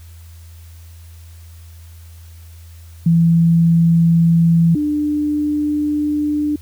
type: tone pair in turn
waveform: sine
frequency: 166.9 / 297.2 Hz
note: E3 / D4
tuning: +22 / +21 cents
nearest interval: minor seventh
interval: 999 cents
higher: second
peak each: -9 / -15 dBFS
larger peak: first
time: 3.06-4.75 / 4.75-6.56 s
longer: second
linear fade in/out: 5 ms
effects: added 83 Hz sine -36 dBFS peak until 6.61 s + white hiss -50 dBFS RMS until 6.61 s